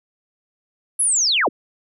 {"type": "linear sweep", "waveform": "sine", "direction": "down", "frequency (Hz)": [11090, 133.9], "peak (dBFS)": -15, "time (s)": [0.99, 1.49], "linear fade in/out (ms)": 10, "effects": []}